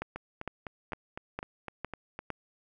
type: two click trains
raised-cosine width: 0.5 ms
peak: -23 / -19 dBFS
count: 9 / 6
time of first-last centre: 0.16-2.19 / 0.02-2.303 s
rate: 3.94 / 2.19 Hz
effects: none